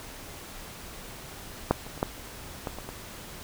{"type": "clicks", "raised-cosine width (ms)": 1, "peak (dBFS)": [-6, -27, -28, -10, -17, -23, -23], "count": 7, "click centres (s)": [1.71, 1.866, 1.977, 2.029, 2.672, 2.786, 2.89], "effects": ["pink hiss -43 dBFS RMS until 3.43 s"]}